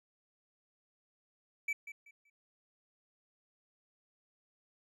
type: tone with echo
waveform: triangle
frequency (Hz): 2306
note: D7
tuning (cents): -32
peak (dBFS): -30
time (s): 1.68-1.73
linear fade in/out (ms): 5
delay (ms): 190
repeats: 3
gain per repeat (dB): -12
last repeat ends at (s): 2.3
effects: none